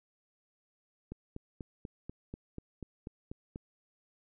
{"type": "click train", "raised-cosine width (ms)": 3, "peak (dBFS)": -28, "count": 11, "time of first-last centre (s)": [1.12, 3.559], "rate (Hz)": 4.1, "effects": []}